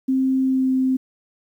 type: tone with pitch glide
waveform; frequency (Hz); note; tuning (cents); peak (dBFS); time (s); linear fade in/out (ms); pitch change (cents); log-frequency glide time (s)
sine; 263.3 to 260.6; C4 to C4; +11 to -7; -16; 0.08-0.97; 10; -18; 0.43-0.71
effects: 9-bit